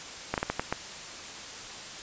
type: slowing click train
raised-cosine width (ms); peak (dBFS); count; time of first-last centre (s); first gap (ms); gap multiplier
0.5; -12; 6; 0.34-0.726; 38; 1.36
effects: white hiss -41 dBFS RMS until 2.02 s + resampled to 16000 Hz